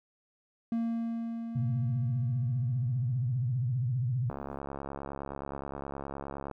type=tone with exponential decay; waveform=triangle; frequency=230.1 Hz; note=A#3; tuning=22 cents flat; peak=-25 dBFS; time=0.72-4.59 s; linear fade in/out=2 ms; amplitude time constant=840 ms
type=tone with vibrato; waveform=sine; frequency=124.4 Hz; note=B2; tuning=13 cents sharp; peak=-27 dBFS; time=1.55-4.3 s; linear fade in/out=10 ms; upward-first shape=triangle; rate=15 Hz; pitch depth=190 cents each way
type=click train; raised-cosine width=1 ms; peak=-24 dBFS; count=155; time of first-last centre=4.3-6.513 s; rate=69.6 Hz
effects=none